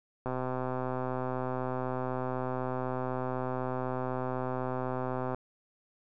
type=click train; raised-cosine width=1 ms; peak=-20 dBFS; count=652; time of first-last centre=0.26-5.346 s; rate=128 Hz; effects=none